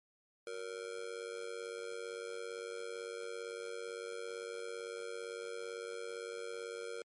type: tone with amplitude modulation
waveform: square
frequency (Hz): 466.2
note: A#4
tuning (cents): 0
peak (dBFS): -38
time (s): 0.47-7.02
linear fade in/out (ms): 2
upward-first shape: sine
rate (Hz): 97.8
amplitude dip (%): 90
effects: MP3 48 kbps

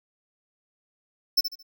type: tone with echo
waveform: square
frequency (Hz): 5300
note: E8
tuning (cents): +9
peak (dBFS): -17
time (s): 1.37-1.41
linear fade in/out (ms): 10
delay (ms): 73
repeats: 3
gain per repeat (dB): -10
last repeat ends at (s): 1.629
effects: none

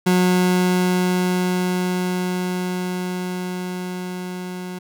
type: tone with level ramp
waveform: 30% pulse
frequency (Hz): 181.6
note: F#3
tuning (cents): -32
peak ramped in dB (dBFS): -11 to -26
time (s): 0.06-4.79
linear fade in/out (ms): 10
effects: none

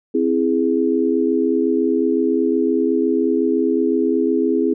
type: chord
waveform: sine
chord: C augmented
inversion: none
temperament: equal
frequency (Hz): 261.6 / 329.6 / 415.3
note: C4 / E4 / G#4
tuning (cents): 0 / 0 / 0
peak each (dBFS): -19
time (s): 0.14-4.74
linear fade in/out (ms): 10
effects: none

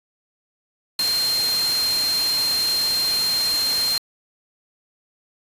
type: tone in noise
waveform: sine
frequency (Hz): 4186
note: C8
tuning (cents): 0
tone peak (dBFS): -19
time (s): 0.99-3.98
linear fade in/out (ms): 2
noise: white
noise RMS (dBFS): -27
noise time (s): 0.99-3.98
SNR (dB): +5
effects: resampled to 32000 Hz

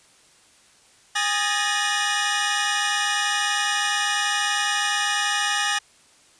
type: tone cluster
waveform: sawtooth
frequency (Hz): 820 / 1236 / 1729 / 1870 / 2913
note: G#5 / D#6 / A6 / A#6 / F#7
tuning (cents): -22 / -12 / -31 / +5 / -28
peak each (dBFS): -24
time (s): 1.15-5.79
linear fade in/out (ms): 10
effects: white hiss -55 dBFS RMS until 6.39 s + resampled to 22050 Hz

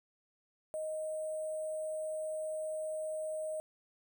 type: tone with sample-and-hold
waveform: sine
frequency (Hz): 625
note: D#5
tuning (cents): +8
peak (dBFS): -35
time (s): 0.74-3.6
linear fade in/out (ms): 0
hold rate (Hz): 8820
effects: none

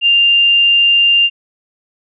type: tone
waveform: sine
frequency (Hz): 2794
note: F7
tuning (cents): 0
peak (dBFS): -7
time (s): 0.01-1.3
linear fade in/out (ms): 50
effects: none

